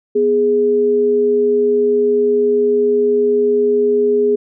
sine tone pair together, 246.9 / 416.1 Hz, B3 / G#4, 0 / +3 cents, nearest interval major sixth, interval 903 cents, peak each -21 / -11 dBFS, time 0.15-4.36 s, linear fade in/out 10 ms, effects none

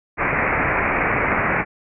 white low-pass noise, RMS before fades -20 dBFS, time 0.17-1.65 s, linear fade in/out 50 ms, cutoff 2400 Hz, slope 96 dB/octave, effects none

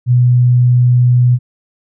sine tone, 123.47 Hz, B2, in tune, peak -6 dBFS, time 0.06-1.39 s, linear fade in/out 50 ms, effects none

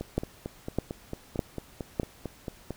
two click trains, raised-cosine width 2 ms, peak -20 / -12 dBFS, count 13 / 4, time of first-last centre 0.01-2.707 / 0.18-1.998 s, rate 4.45 / 1.65 Hz, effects pink hiss -54 dBFS RMS until 2.76 s

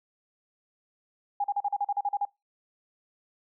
sine tone bursts, 813 Hz, G#5, 37 cents flat, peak -24 dBFS, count 11, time 1.4-2.252 s, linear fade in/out 5 ms, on 42 ms, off 39 ms, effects noise-tail reverb RT60 0.2 s tail -23 dB re dry

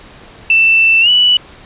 sine tone with pitch glide, 2665 to 2957 Hz, E7 to F#7, +18 to -2 cents, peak -6 dBFS, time 0.5-1.37 s, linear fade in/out 2 ms, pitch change +180 cents, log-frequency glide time 1.01-1.09 s, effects pink hiss -38 dBFS RMS until 1.65 s + resampled to 8000 Hz

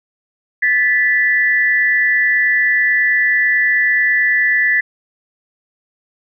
sine tone pair together, 1746.3 / 1975.5 Hz, A6 / B6, -14 / 0 cents, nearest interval major second, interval 214 cents, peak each -14 dBFS, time 0.62-4.81 s, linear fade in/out 10 ms, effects none

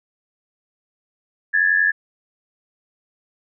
sine tone pair together, 1669.4 / 1760 Hz, G#6 / A6, +9 / 0 cents, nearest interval minor second, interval 91 cents, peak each -17 dBFS, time 1.53-1.92 s, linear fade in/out 20 ms, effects none

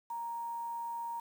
sine tone with quantisation, 934 Hz, A#5, 3 cents sharp, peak -36 dBFS, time 0.1-1.2 s, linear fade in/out 5 ms, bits 9, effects none

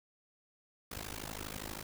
pink noise with amplitude modulation, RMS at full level -39 dBFS, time 0.91-1.83 s, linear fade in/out 5 ms, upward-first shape sine, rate 52.5 Hz, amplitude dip 100%, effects none

